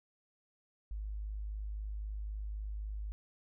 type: tone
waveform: sine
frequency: 51.91 Hz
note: G#1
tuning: in tune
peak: -37 dBFS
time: 0.91-3.12 s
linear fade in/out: 0 ms
effects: none